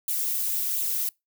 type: noise with flanger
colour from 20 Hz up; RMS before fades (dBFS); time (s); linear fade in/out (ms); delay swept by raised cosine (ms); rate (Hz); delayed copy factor
violet; -27; 0.08-1.09; 2; 0.27 to 3.27; 1.4; +0.5
effects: noise-tail reverb RT60 0.2 s tail -25 dB re dry